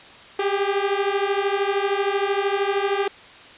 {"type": "beating tone pair", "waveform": "sawtooth", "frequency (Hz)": [392, 405], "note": ["G4", "G#4"], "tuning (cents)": [0, -43], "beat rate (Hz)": 13, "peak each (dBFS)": -19, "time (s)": [0.39, 3.08], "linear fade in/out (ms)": 5, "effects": ["white hiss -44 dBFS RMS until 3.57 s", "resampled to 8000 Hz"]}